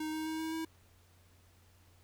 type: tone with pitch steps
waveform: square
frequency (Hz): 311.1 / 314 / 316.9 / 319.8 / 322.8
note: D#4 / D#4 / D#4 / D#4 / E4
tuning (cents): 0 / +16 / +32 / +48 / -36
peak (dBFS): -36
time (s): 0-0.65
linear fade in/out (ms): 5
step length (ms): 130
effects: added 89 Hz sine -63 dBFS peak until 2.03 s + pink hiss -67 dBFS RMS until 2.03 s

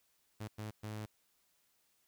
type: tone bursts at uneven times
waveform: sawtooth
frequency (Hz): 107.1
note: A2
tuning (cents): -46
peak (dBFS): -37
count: 3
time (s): 0.4-0.48 / 0.58-0.71 / 0.83-1.06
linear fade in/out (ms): 10
effects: white hiss -75 dBFS RMS until 2.07 s

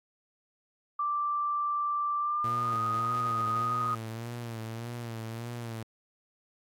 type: tone with pitch glide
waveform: sine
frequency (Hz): 1174.7 to 1244.6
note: D6 to D#6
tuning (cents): 0 to 0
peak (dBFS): -27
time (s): 0.99-3.95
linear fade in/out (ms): 5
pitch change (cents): +100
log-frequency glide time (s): 2.19-2.81
type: tone with vibrato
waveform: sawtooth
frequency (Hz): 115.8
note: A#2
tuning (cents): -11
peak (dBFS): -32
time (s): 2.44-5.83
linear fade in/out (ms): 5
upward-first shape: sine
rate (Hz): 1.7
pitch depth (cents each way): 60
effects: AAC 64 kbps

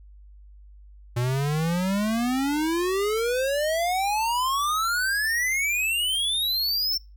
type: exponential sweep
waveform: square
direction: up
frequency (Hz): 118.6 to 5450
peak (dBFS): -23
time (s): 1.16-6.98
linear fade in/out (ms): 10
effects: noise-tail reverb RT60 0.3 s tail -26 dB re dry + added 50 Hz sine -45 dBFS peak until 7.16 s

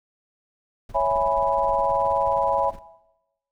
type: noise with tremolo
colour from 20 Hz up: brown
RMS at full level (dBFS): -37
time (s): 0.89-2.79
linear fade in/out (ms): 2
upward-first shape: sine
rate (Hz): 19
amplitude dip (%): 75
type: chord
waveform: sine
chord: C# minor seventh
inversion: none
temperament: equal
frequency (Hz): 554.4 / 659.3 / 830.6 / 987.8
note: C#5 / E5 / G#5 / B5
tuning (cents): 0 / 0 / 0 / 0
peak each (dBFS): -24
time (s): 0.94-2.71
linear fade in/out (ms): 20
effects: noise-tail reverb RT60 0.9 s tail -17 dB re dry

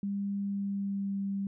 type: tone with pitch glide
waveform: sine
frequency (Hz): 200 to 197.36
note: G3 to G3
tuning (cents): +35 to +12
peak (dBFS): -30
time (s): 0.03-1.47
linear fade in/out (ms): 2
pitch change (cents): -23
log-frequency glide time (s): 0.38-1.18
effects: none

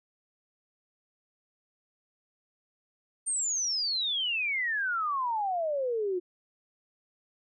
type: exponential sweep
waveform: sine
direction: down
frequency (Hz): 8930 to 349.2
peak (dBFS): -27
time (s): 3.26-6.2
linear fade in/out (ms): 20
effects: none

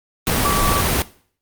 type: tone in noise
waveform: sine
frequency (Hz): 1149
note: D6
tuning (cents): -38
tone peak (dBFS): -17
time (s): 0.45-0.81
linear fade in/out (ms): 0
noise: pink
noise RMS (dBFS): -18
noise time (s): 0.27-1.02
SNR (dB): -2
effects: noise-tail reverb RT60 0.5 s tail -18 dB re dry + Opus 32 kbps

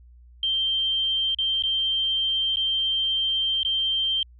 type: tone with dropouts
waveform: sine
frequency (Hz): 3146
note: G7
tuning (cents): +6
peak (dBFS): -21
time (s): 0.43-4.23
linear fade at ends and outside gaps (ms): 2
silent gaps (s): 1.347-1.386 / 1.624-1.636 / 2.559-2.569 / 3.632-3.649
effects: added 60 Hz sine -47 dBFS peak until 4.39 s

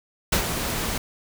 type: noise with ADSR envelope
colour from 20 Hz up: pink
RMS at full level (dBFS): -19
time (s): 0.32-0.98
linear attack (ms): 9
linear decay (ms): 90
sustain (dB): -8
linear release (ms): 5
effects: none

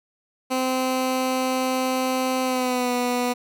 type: tone with pitch glide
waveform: 15% pulse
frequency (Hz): 258.5 to 246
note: C4 to B3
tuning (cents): -21 to -7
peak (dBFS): -15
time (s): 0.5-3.34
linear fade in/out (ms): 20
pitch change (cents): -86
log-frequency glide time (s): 2.43-2.93
effects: none

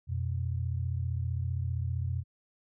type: tone pair together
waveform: sine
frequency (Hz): 87.4 / 122.7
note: F2 / B2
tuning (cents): +2 / -11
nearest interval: tritone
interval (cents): 587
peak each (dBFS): -31 / -33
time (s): 0.07-2.24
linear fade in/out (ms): 50
effects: none

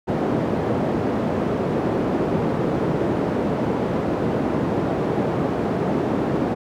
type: band-pass noise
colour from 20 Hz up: white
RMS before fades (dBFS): -22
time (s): 0.07-6.55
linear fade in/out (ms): 20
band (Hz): 130 to 420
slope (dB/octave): 12
effects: none

